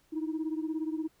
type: beating tone pair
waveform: sine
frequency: 311.1 / 328.1 Hz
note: D#4 / E4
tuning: 0 / -8 cents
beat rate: 17 Hz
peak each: -31 / -34 dBFS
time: 0.12-1.08 s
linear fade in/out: 20 ms
effects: tanh soft clip ceiling -26 dBFS + pink hiss -68 dBFS RMS until 1.2 s